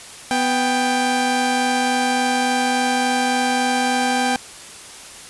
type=tone pair together; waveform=sawtooth; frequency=248.5 / 789 Hz; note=B3 / G5; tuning=+11 / +11 cents; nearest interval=octave + minor sixth; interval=2000 cents; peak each=-17 / -15 dBFS; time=0.31-4.36 s; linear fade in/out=0 ms; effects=white hiss -38 dBFS RMS until 5.29 s + resampled to 24000 Hz